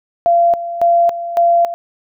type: tone with tremolo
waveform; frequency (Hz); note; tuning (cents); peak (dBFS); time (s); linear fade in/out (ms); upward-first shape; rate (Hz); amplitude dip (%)
sine; 686; F5; -31; -8; 0.26-1.74; 0; square; 1.8; 75
effects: none